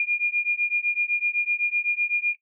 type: beating tone pair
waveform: sine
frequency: 2416 / 2423.9 Hz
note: D7 / D#7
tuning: +48 / -46 cents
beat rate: 7.9 Hz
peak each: -24 dBFS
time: 0-2.35 s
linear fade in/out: 2 ms
effects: noise-tail reverb RT60 0.1 s tail -17 dB re dry